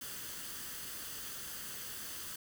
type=noise with comb filter; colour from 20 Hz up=white; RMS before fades=-44 dBFS; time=0.01-2.36 s; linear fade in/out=5 ms; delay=0.64 ms; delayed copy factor=+0.5; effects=none